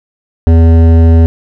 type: tone with hard clipping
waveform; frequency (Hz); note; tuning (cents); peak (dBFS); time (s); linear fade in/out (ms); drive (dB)
sine; 82.4; E2; 0; -4; 0.47-1.26; 0; 13
effects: none